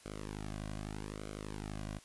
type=tone with flanger; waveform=sawtooth; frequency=51.91 Hz; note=G#1; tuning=in tune; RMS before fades=-43 dBFS; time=0.05-1.99 s; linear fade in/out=10 ms; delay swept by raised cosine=1.1 to 2.3 ms; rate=0.81 Hz; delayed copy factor=-0.85; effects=white hiss -60 dBFS RMS until 2.04 s + resampled to 24000 Hz